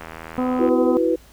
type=click train; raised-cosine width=0.5 ms; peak=-19 dBFS; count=56; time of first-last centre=0.01-0.688 s; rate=81.1 Hz
type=harmonic tone; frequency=253.1 Hz; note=B3; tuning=43 cents sharp; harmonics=1 / 2 / 3 / 4 / 5; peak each=-20 / -26 / -30 / -32 / -34 dBFS; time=0.38-0.97 s; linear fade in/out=0 ms
type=chord; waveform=sine; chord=E suspended second; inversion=none; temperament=equal; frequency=329.6 / 370 / 493.9 Hz; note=E4 / F#4 / B4; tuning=0 / 0 / 0 cents; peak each=-20 / -22 / -20 dBFS; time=0.59-1.16 s; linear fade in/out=10 ms
effects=added 57 Hz sine -49 dBFS peak until 1.32 s + pink hiss -51 dBFS RMS until 1.32 s